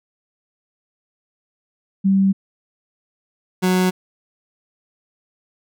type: tone pair in turn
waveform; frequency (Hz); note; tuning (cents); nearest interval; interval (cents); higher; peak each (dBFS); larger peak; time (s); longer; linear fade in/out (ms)
sine / 30% pulse; 194 / 183.98; G3 / F#3; -18 / -10; minor second; 92; first; -12; neither; 2.04-2.33 / 3.62-3.91; neither; 20
effects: none